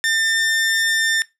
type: tone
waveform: sawtooth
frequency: 1799 Hz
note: A6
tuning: 38 cents sharp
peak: -13 dBFS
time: 0.04-1.22 s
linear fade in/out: 0 ms
effects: noise-tail reverb RT60 0.2 s tail -20 dB re dry + low-pass 11000 Hz 12 dB/octave